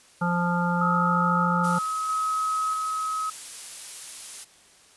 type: harmonic tone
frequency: 174.61 Hz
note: F3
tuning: in tune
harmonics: 1 / 3 / 5 / 7 / 8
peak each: -24 / -33 / -28 / -32 / -30 dBFS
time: 0.21-1.79 s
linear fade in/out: 10 ms
type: tone with tremolo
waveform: sine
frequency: 1276 Hz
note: D#6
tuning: 43 cents sharp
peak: -23 dBFS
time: 0.81-3.3 s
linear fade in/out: 5 ms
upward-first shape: square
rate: 0.78 Hz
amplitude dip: 25%
type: noise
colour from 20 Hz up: blue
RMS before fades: -36 dBFS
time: 1.63-4.45 s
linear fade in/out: 20 ms
effects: white hiss -55 dBFS RMS until 4.96 s + resampled to 24000 Hz